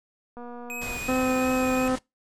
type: click train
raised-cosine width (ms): 1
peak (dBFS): -28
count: 145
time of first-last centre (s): 0.37-0.968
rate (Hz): 241
type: tone with vibrato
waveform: square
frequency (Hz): 2506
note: D#7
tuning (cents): +12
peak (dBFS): -33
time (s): 0.7-1.88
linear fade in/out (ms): 0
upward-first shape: sine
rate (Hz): 2.7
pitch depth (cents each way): 25
type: low-pass noise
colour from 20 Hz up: pink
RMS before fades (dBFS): -37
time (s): 0.81-1.99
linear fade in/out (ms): 10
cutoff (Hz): 10000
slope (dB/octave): 48
type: harmonic tone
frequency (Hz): 257.2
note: C4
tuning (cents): -30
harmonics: 1 / 2 / 3 / 4 / 5 / 6 / 7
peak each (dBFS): -24 / -27 / -32 / -39 / -33 / -43 / -42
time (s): 1.08-1.96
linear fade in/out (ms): 10
effects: noise-tail reverb RT60 0.2 s tail -24 dB re dry